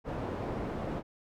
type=low-pass noise; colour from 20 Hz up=white; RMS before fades=-36 dBFS; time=0.04-1.03 s; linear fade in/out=50 ms; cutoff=560 Hz; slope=12 dB/octave; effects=none